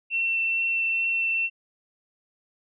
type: tone with vibrato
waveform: sine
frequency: 2698 Hz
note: E7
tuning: 40 cents sharp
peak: -22 dBFS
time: 0.1-1.5 s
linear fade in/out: 50 ms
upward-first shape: triangle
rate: 2.3 Hz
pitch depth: 9 cents each way
effects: none